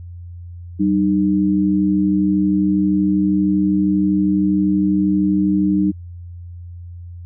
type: tone pair together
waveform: sine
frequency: 191.4 / 304 Hz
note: G3 / D#4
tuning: -41 / -40 cents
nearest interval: minor sixth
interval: 801 cents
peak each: -16 dBFS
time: 0.79-5.92 s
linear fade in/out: 20 ms
effects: added 87 Hz sine -31 dBFS peak until 7.25 s